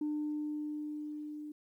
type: tone with level ramp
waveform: sine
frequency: 300 Hz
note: D4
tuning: 37 cents sharp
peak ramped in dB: -30 to -41 dBFS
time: 0.01-1.52 s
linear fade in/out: 5 ms
effects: tanh soft clip ceiling -29 dBFS + 12-bit